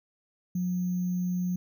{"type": "tone with sample-and-hold", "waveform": "sine", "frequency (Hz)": 179.9, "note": "F#3", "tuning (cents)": -48, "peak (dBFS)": -26, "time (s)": [0.55, 1.56], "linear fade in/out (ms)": 5, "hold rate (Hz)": 6300, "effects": []}